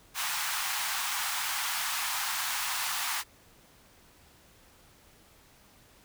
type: high-pass noise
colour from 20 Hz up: pink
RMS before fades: -32 dBFS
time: 0.14-3.24 s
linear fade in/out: 50 ms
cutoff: 820 Hz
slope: 48 dB/octave
effects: pink hiss -59 dBFS RMS until 6.04 s